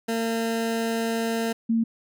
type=tone pair in turn; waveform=20% pulse / sine; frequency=227.7 / 227.7 Hz; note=A#3 / A#3; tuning=-40 / -40 cents; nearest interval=unison; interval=0 cents; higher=neither; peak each=-19 dBFS; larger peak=neither; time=0.08-1.53 / 1.69-1.84 s; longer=first; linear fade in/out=10 ms; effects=none